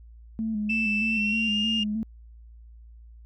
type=tone with vibrato; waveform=sine; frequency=216.1 Hz; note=A3; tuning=31 cents flat; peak=-25 dBFS; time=0.39-2.03 s; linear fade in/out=0 ms; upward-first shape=square; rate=3.2 Hz; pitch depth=46 cents each way
type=tone with pitch glide; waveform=sine; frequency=2646 to 2820 Hz; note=E7 to F7; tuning=+6 to +16 cents; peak=-23 dBFS; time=0.69-1.84 s; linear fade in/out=10 ms; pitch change=+110 cents; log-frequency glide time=1.06-1.57 s
effects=tanh soft clip ceiling -17 dBFS + added 57 Hz sine -45 dBFS peak until 3.25 s